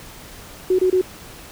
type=tone bursts; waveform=sine; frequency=370 Hz; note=F#4; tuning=in tune; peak=-13 dBFS; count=3; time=0.7-1.014 s; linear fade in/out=5 ms; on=88 ms; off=25 ms; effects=pink hiss -40 dBFS RMS until 1.51 s